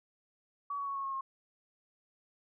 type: tone with pitch steps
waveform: sine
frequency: 1135 / 1122.6 / 1110.4 / 1098.2 / 1086.3 / 1074.4 Hz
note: C#6 / C#6 / C#6 / C#6 / C#6 / C6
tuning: +41 / +22 / +3 / -17 / -35 / +46 cents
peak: -34 dBFS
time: 0.7-1.21 s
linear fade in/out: 5 ms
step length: 85 ms
effects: none